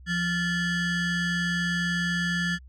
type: ring-modulated tone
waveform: square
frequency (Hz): 784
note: G5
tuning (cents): 0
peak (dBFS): -22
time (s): 0.06-2.59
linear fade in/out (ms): 50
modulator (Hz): 958
effects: added 64 Hz sine -45 dBFS peak until 2.68 s + low-pass 6000 Hz 12 dB/octave